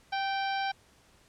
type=harmonic tone with a mistuned harmonic; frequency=784 Hz; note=G5; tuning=in tune; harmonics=1 / 2 / 3 / 4 / 5 / 6 / 7; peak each=-30 / -36 / -40 / -42 / -44 / -46 / -47 dBFS; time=0.12-0.72 s; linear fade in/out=10 ms; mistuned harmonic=2; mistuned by=-24 cents; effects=pink hiss -62 dBFS RMS until 1.28 s + low-pass 10000 Hz 12 dB/octave